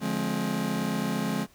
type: chord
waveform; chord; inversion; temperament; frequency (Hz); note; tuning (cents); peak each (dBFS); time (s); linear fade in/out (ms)
40% pulse; D half-diminished seventh; none; just; 146.83 / 176.2 / 211.4 / 264.3; D3 / F3 / Ab3 / C4; 0 / +16 / +31 / +18; -35 / -32 / -29 / -32; 0-1.47; 50
effects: pink hiss -59 dBFS RMS until 1.54 s